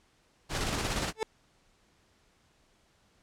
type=noise with tremolo; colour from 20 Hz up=pink; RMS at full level=-30 dBFS; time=0.49-1.13 s; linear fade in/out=50 ms; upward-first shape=square; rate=17 Hz; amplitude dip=35%
type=tone with exponential growth; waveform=30% pulse; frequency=440 Hz; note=A4; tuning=in tune; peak=-22 dBFS; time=1.15-1.23 s; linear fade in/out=1 ms; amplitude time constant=16 ms
effects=pink hiss -67 dBFS RMS until 3.22 s + low-pass 8000 Hz 12 dB/octave